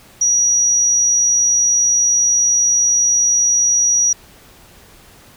sine tone, 5790 Hz, F#8, 38 cents flat, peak -11 dBFS, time 0.21-4.13 s, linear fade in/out 5 ms, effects pink hiss -45 dBFS RMS until 5.36 s

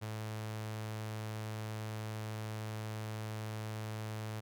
sawtooth tone with notch filter, 108.7 Hz, A2, 21 cents flat, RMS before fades -41 dBFS, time 0.01-4.41 s, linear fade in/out 20 ms, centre 270 Hz, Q 1.8, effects none

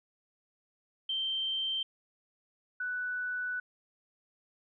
sine tone pair in turn, 3131 / 1486.6 Hz, G7 / F#6, -3 / +8 cents, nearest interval octave + minor second, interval 1289 cents, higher first, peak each -30 / -32 dBFS, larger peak first, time 1.09-1.83 / 2.8-3.6 s, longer second, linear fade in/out 5 ms, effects none

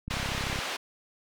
click train, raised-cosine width 5 ms, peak -23 dBFS, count 18, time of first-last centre 0.08-0.589 s, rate 33.4 Hz
white band-pass noise, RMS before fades -34 dBFS, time 0.1-0.77 s, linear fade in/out 10 ms, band 350 to 3400 Hz, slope 12 dB/octave
effects none

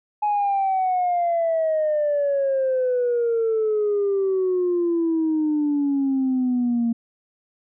sine exponential sweep, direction down, 843 to 230.3 Hz, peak -17 dBFS, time 0.22-6.93 s, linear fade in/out 10 ms, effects tanh soft clip ceiling -15 dBFS

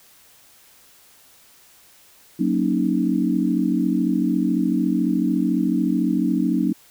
sine chord, D# minor seventh, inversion first, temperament equal, 185 / 233.1 / 277.2 / 311.1 Hz, F#3 / A#3 / C#4 / D#4, 0 / 0 / 0 / 0 cents, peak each -23 dBFS, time 2.39-6.73 s, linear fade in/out 10 ms, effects white hiss -52 dBFS RMS until 6.9 s

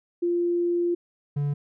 sine / triangle tone pair in turn, 347.2 / 144.05 Hz, F4 / D3, -10 / -33 cents, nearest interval octave + minor third, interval 1523 cents, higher first, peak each -21 dBFS, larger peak neither, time 0.22-0.95 / 1.36-1.54 s, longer first, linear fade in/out 10 ms, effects none

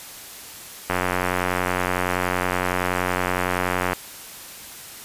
click train, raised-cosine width 0.5 ms, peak -6 dBFS, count 276, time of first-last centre 0.9-3.932 s, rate 90.7 Hz, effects white hiss -39 dBFS RMS until 5.04 s + resampled to 32000 Hz

